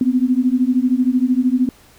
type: beating tone pair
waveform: sine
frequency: 246.9 / 259.9 Hz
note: B3 / C4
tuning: 0 / -11 cents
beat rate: 13 Hz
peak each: -16 dBFS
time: 0.01-1.69 s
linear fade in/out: 2 ms
effects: pink hiss -49 dBFS RMS until 1.98 s